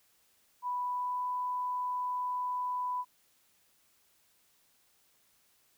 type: tone with pitch glide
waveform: sine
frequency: 987.8 to 994.7 Hz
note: B5 to B5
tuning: 0 to +12 cents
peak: -31 dBFS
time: 0.62-3.05 s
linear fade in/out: 50 ms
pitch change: +12 cents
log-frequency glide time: 0.8-1.26 s
effects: white hiss -69 dBFS RMS until 5.77 s